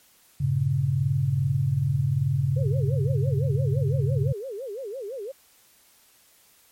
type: chord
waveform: sine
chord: G diminished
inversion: none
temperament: equal with one note detuned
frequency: 98 / 116.07 / 138.59 Hz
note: G2 / Bb2 / Db3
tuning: 0 / -7 / 0 cents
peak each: -28 / -28 / -22 dBFS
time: 0.4-4.33 s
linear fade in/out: 10 ms
type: tone with vibrato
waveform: sine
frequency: 465.1 Hz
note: A#4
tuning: 4 cents flat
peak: -31 dBFS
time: 2.56-5.32 s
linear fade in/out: 10 ms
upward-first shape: sine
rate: 5.9 Hz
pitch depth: 290 cents each way
effects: white hiss -58 dBFS RMS until 6.71 s + MP3 64 kbps